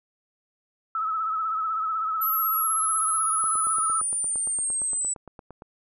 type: tone with vibrato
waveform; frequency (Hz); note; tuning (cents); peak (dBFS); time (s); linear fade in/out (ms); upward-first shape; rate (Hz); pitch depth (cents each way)
sine; 1297; E6; -28; -24; 0.95-4.01; 2; sine; 16; 46
type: linear sweep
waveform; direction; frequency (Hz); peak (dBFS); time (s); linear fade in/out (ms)
sine; down; 11840 to 7902; -24; 2.21-5.14; 10
type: click train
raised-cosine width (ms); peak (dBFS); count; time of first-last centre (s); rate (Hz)
1; -28; 20; 3.44-5.621; 8.71
effects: none